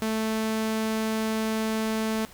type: tone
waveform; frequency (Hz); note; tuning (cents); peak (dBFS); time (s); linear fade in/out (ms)
sawtooth; 220; A3; 0; -21; 0.02-2.25; 0
effects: pink hiss -49 dBFS RMS until 2.33 s